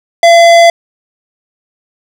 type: tone with hard clipping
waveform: sine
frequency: 679 Hz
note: F5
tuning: 49 cents flat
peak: -3 dBFS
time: 0.23-0.7 s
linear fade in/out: 2 ms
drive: 16 dB
effects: none